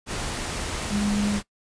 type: tone in noise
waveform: sine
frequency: 205.4 Hz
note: G#3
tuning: 19 cents flat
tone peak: -22 dBFS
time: 0.89-1.41 s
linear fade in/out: 50 ms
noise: pink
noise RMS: -30 dBFS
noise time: 0.06-1.43 s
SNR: +5 dB
effects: noise-tail reverb RT60 0.1 s tail -19 dB re dry + resampled to 22050 Hz